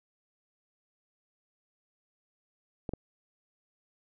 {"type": "clicks", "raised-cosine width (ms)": 2, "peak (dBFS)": -21, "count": 2, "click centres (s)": [2.892, 2.936], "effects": []}